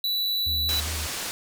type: tone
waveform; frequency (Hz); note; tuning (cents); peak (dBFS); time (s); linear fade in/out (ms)
square; 3951; B7; 0; -24; 0.04-0.8; 2
type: tone with vibrato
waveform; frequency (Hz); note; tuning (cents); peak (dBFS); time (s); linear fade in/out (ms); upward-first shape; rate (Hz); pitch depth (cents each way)
triangle; 77.78; D#2; 0; -28; 0.46-1.07; 10; square; 5; 32
type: low-pass noise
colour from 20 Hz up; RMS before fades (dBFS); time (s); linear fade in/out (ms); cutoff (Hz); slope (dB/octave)
white; -32; 0.69-1.31; 0; 8900; 12
effects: none